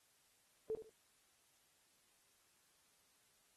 sine tone with echo, 440 Hz, A4, in tune, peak -37 dBFS, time 0.7-0.75 s, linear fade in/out 0 ms, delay 72 ms, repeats 2, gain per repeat -11 dB, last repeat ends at 0.894 s, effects white hiss -74 dBFS RMS until 3.56 s + AAC 32 kbps

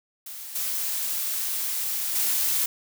blue noise with level steps, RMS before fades -38 / -28 / -24 dBFS, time 0.26-2.66 s, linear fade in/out 5 ms, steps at 0.55 / 2.15 s, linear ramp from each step 5 ms, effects none

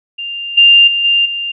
sine tone with level steps, 2795 Hz, F7, 1 cent sharp, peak -20 / -3 / -12 / -8 / -17 dBFS, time 0.18-1.52 s, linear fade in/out 10 ms, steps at 0.57 / 0.87 / 1.04 / 1.25 s, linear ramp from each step 10 ms, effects none

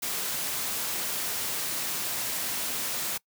white noise, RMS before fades -31 dBFS, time 0.02-3.18 s, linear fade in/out 10 ms, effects noise-tail reverb RT60 0.1 s tail -24 dB re dry + high-pass 100 Hz 12 dB/octave

